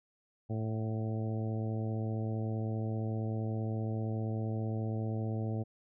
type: harmonic tone with a mistuned harmonic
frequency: 110.6 Hz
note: A2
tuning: 9 cents sharp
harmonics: 1 / 2 / 3 / 4 / 5 / 6 / 7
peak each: -33 / -39 / -43 / -45 / -47 / -49 / -50 dBFS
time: 0.49-5.64 s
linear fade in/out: 20 ms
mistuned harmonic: 7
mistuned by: -28 cents
effects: none